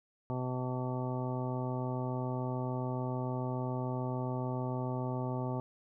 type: harmonic tone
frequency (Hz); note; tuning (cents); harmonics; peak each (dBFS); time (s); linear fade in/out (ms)
126.9; B2; +47; 1 / 2 / 3 / 4 / 5 / 6 / 7 / 9; -35 / -39 / -42 / -45 / -43 / -49 / -43 / -48; 0.3-5.6; 0
effects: none